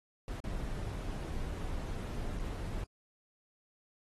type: noise with dropouts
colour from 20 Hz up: brown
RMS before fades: -38 dBFS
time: 0.28-2.84 s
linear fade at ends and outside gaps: 1 ms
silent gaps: 0.403-0.44 / 2.391-2.395 s
effects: AAC 32 kbps

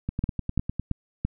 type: two click trains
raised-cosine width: 5 ms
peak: -15 / -12 dBFS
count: 8 / 4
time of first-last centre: 0.09-0.796 / 0.24-1.25 s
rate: 9.91 / 2.97 Hz
effects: none

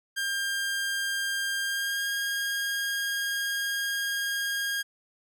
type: tone with pitch glide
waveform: sawtooth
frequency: 1600 to 1624.2 Hz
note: G6 to G#6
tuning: +35 to -39 cents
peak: -24 dBFS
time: 0.16-4.83 s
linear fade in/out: 20 ms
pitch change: +26 cents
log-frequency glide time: 1.62-2.11 s
effects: none

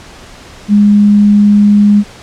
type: tone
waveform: sine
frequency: 206 Hz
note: G#3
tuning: 14 cents flat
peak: -3 dBFS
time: 0.68-2.04 s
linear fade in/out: 50 ms
effects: pink hiss -34 dBFS RMS until 2.22 s + low-pass 7000 Hz 12 dB/octave

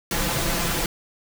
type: noise with comb filter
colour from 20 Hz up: pink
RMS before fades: -24 dBFS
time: 0.11-0.86 s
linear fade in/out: 2 ms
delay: 5.9 ms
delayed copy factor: +0.6
effects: none

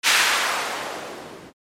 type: noise with low-pass filter sweep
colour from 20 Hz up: violet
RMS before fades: -23 dBFS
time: 0.03-1.53 s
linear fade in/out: 50 ms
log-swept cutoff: 2300 to 250 Hz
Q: 0.93
effects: MP3 64 kbps

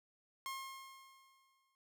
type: tone with exponential decay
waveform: sawtooth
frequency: 1072 Hz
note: C6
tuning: 42 cents sharp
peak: -36 dBFS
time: 0.46-1.75 s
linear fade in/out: 0 ms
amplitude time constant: 280 ms
effects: none

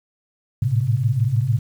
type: tone cluster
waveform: sine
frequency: 107.8 / 114.4 / 132.6 Hz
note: A2 / A#2 / C3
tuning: -35 / -32 / +23 cents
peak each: -22 / -21 / -20 dBFS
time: 0.62-1.59 s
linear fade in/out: 5 ms
effects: 8-bit

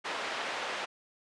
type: band-pass noise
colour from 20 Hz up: pink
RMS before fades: -36 dBFS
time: 0.04-0.86 s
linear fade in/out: 20 ms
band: 620 to 3300 Hz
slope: 12 dB/octave
effects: resampled to 22050 Hz

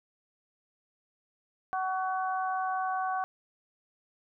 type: harmonic tone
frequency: 375.4 Hz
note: F#4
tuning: 25 cents sharp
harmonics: 2 / 3 / 4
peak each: -30 / -34 / -38 dBFS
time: 1.73-3.24 s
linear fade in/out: 0 ms
effects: none

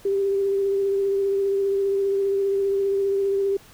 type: tone with vibrato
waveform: sine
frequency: 394.4 Hz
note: G4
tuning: 11 cents sharp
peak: -19 dBFS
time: 0.05-3.57 s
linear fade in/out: 5 ms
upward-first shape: sine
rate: 15 Hz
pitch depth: 18 cents each way
effects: pink hiss -50 dBFS RMS until 3.73 s

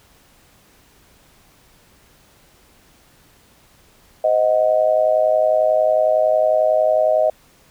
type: tone with amplitude modulation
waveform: sine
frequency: 626 Hz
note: D#5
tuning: 10 cents sharp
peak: -9 dBFS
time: 4.24-7.3 s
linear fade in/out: 5 ms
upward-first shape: sine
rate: 111 Hz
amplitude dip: 85%
effects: pink hiss -53 dBFS RMS until 7.7 s

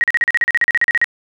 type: tone bursts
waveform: sine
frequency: 1889 Hz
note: A#6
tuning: 22 cents sharp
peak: -10 dBFS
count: 16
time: 0.01-1.043 s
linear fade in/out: 0 ms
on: 28 ms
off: 39 ms
effects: none

